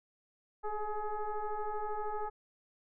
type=tone with frequency modulation; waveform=sine; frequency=426.4 Hz; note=G#4; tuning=46 cents sharp; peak=-33 dBFS; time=0.63-2.3 s; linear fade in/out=20 ms; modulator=420 Hz; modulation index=1.7; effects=none